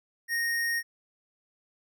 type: tone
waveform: square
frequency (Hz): 1859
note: A#6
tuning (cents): -5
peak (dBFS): -27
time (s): 0.28-0.83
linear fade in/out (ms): 50
effects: none